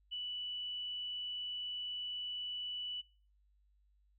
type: tone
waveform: sine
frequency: 2964 Hz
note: F#7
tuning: 2 cents sharp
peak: -38 dBFS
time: 0.11-3.02 s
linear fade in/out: 20 ms
effects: noise-tail reverb RT60 0.4 s tail -22 dB re dry + added 50 Hz sine -68 dBFS peak until 4.18 s